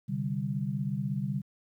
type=chord; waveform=sine; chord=C suspended second; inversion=none; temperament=just; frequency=130.81 / 147.16 / 196.22 Hz; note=C3 / D3 / G3; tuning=0 / +4 / +2 cents; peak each=-34 / -33 / -33 dBFS; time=0.08-1.42 s; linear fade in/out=20 ms; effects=11-bit